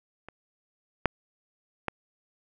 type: clicks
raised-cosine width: 0.5 ms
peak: -27 / -6 / -13 dBFS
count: 3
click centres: 0.286 / 1.057 / 1.883 s
effects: none